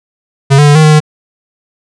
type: tone with pitch steps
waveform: square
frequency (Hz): 137.6 / 146.9 / 145.8 / 156.1 / 153.6 / 152.6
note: C#3 / D3 / D3 / D#3 / D#3 / D#3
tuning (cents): -12 / +1 / -12 / +6 / -22 / -33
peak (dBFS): -3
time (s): 0.5-1.004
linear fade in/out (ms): 20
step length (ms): 84
effects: resampled to 22050 Hz